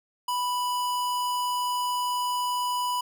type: tone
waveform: square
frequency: 987.8 Hz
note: B5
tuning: in tune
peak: -26 dBFS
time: 0.28-3.01 s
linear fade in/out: 5 ms
effects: none